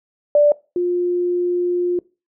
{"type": "tone pair in turn", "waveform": "sine", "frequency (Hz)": [587.3, 354], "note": ["D5", "F4"], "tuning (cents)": [0, 23], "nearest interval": "major sixth", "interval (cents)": 877, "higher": "first", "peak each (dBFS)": [-9, -16], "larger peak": "first", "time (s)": [[0.35, 0.52], [0.76, 1.99]], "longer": "second", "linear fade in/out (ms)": 2, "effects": ["noise-tail reverb RT60 0.3 s tail -22 dB re dry"]}